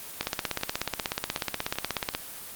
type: two click trains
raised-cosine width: 0.2 ms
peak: -9 / -20 dBFS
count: 33 / 6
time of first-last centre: 0.21-2.149 / 0.23-2.138 s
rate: 16.5 / 2.62 Hz
effects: white hiss -41 dBFS RMS until 2.55 s + Opus 24 kbps